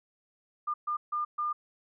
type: tone bursts at uneven times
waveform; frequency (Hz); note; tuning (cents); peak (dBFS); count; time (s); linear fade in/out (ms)
sine; 1205; D6; +44; -28; 4; 0.67-0.74 / 0.87-0.97 / 1.12-1.25 / 1.38-1.53; 10
effects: none